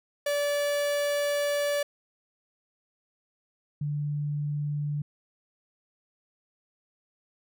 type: tone pair in turn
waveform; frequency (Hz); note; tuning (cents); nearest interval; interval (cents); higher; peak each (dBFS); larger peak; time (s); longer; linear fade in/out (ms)
45% pulse / sine; 578 / 146.94; D5 / D3; -28 / +1; 2 octaves; 2371; first; -25 / -27; first; 0.26-1.83 / 3.81-5.02; first; 5
effects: none